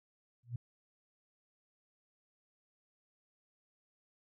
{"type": "tone with exponential growth", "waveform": "sine", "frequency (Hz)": 120, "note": "B2", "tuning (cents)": -49, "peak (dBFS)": -32, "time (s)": [0.43, 0.56], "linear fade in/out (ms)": 5, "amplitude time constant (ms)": 27, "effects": []}